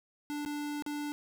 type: tone with dropouts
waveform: square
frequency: 293.7 Hz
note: D4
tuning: in tune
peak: -35 dBFS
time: 0.3-1.12 s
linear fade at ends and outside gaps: 0 ms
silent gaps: 0.45-0.46 / 0.823-0.863 s
effects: none